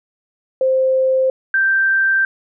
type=tone pair in turn; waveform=sine; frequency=523.3 / 1568.1 Hz; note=C5 / G6; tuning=0 / 0 cents; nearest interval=octave + perfect fifth; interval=1900 cents; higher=second; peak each=-12 dBFS; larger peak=neither; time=0.61-1.3 / 1.54-2.25 s; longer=second; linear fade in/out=2 ms; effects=none